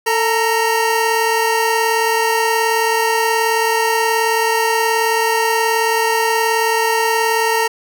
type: tone pair together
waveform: 25% pulse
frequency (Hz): 446.8 / 932.3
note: A4 / A#5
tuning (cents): +27 / 0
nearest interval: octave + minor second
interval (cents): 1273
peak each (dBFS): -13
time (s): 0.06-7.68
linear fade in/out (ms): 10
effects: none